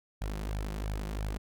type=tone with flanger; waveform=sawtooth; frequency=51.6 Hz; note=G#1; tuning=10 cents flat; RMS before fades=-35 dBFS; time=0.21-1.38 s; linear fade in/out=10 ms; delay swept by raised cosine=1.2 to 5.7 ms; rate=2.9 Hz; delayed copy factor=+0.65; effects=none